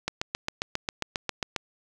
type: click train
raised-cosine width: 0.2 ms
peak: -10 dBFS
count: 12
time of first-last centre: 0.08-1.562 s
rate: 7.42 Hz
effects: none